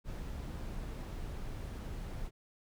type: noise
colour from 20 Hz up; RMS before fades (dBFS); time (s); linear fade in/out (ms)
brown; -41; 0.04-2.31; 50
effects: none